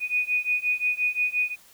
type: beating tone pair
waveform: sine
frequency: 2474 / 2479.7 Hz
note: D#7 / D#7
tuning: -10 / -6 cents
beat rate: 5.7 Hz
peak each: -26 / -25 dBFS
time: 0-1.56 s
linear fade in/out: 50 ms
effects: white hiss -54 dBFS RMS until 1.73 s